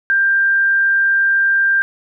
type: tone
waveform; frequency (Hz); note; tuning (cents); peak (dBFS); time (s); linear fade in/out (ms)
sine; 1587; G6; +21; -11; 0.1-1.82; 0
effects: none